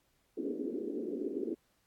white band-pass noise, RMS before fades -37 dBFS, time 0.37-1.55 s, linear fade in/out 10 ms, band 240 to 420 Hz, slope 48 dB/octave, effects pink hiss -74 dBFS RMS until 1.86 s + AAC 64 kbps

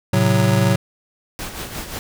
square chord, F# diminished, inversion first, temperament just, 111 / 133.2 / 185 Hz, A2 / C3 / F#3, +16 / +31 / 0 cents, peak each -18 / -20 / -19 dBFS, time 0.13-0.76 s, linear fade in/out 5 ms
pink noise with tremolo, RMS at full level -28 dBFS, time 1.39-1.99 s, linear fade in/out 0 ms, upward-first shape sine, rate 5.7 Hz, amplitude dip 55%
effects none

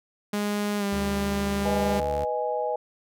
sawtooth tone with pitch glide, 206.4 to 200.2 Hz, G#3 to G3, -10 to +37 cents, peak -21 dBFS, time 0.33-2 s, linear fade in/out 5 ms, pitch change -53 cents, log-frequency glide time 0.78-0.84 s
sawtooth tone, 73.42 Hz, D2, in tune, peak -28 dBFS, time 0.92-2.25 s, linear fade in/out 10 ms
sine chord, G# minor, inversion first, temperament equal, 493.9 / 622.3 / 830.6 Hz, B4 / D#5 / G#5, 0 / 0 / 0 cents, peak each -29 dBFS, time 1.65-2.76 s, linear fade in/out 5 ms
effects none

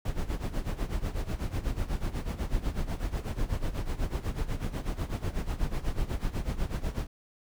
brown noise with tremolo, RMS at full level -28 dBFS, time 0.05-7.07 s, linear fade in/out 5 ms, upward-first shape sine, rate 8.1 Hz, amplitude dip 80%, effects none

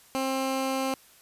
15% pulse tone, 265.5 Hz, C4, 25 cents sharp, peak -20 dBFS, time 0.15-0.94 s, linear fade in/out 0 ms, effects white hiss -56 dBFS RMS until 1.21 s + resampled to 32000 Hz

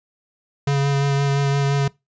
square tone with vibrato, 140 Hz, C#3, 18 cents sharp, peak -17 dBFS, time 0.67-1.88 s, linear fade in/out 5 ms, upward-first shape sine, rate 5.8 Hz, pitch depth 15 cents each way, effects noise-tail reverb RT60 0.2 s tail -22 dB re dry + resampled to 16000 Hz

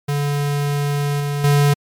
square tone with level steps, 144 Hz, D3, 34 cents flat, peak -18 / -20 / -12 dBFS, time 0.08-1.74 s, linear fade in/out 10 ms, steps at 1.2 / 1.44 s, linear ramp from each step 2 ms, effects MP3 96 kbps

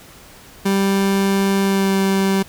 30% pulse tone with pitch glide, 196 to 193.86 Hz, G3 to G3, 0 to -19 cents, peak -12 dBFS, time 0.65-2.43 s, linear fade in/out 10 ms, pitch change -19 cents, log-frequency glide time 1.62-1.94 s, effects pink hiss -43 dBFS RMS until 2.48 s

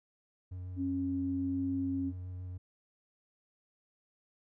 triangle tone with vibrato, 91 Hz, F#2, 28 cents flat, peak -37 dBFS, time 0.51-2.58 s, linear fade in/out 10 ms, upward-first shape square, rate 6.9 Hz, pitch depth 11 cents each way
sine tone with pitch glide, 273.4 to 271.5 Hz, C#4 to C#4, -24 to -36 cents, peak -31 dBFS, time 0.76-2.13 s, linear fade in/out 50 ms, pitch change -12 cents, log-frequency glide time 0.97-1.87 s
effects none

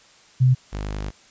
sine / sawtooth tone pair in turn, 128 / 50.8 Hz, C3 / G#1, -38 / -38 cents, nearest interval octave + major third, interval 1600 cents, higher first, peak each -12 / -23 dBFS, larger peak first, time 0.4-0.55 / 0.72-1.11 s, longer second, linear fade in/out 20 ms, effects white hiss -52 dBFS RMS until 1.3 s + resampled to 16000 Hz

